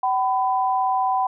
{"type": "tone pair together", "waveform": "sine", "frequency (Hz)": [763, 1001.3], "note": ["G5", "B5"], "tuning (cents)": [-47, 24], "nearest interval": "perfect fourth", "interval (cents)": 471, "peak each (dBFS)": [-20, -22], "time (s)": [0.03, 1.27], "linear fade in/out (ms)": 5, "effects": []}